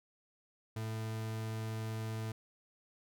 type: tone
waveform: 40% pulse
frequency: 110.6 Hz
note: A2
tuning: 9 cents sharp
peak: -36 dBFS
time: 0.76-2.32 s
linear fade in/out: 5 ms
effects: none